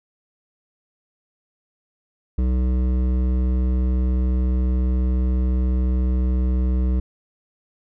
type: tone with hard clipping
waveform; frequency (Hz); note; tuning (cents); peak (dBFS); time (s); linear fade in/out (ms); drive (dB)
sine; 62.9; B1; +32; -19; 2.38-7; 5; 12
effects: none